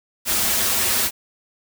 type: noise with comb filter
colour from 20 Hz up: white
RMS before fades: -20 dBFS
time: 0.25-1.11 s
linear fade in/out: 50 ms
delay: 6.8 ms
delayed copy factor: -0.9
effects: none